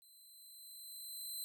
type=tone with level ramp; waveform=10% pulse; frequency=4062 Hz; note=B7; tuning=48 cents sharp; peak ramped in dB=-55 to -34 dBFS; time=0.02-1.44 s; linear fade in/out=0 ms; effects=none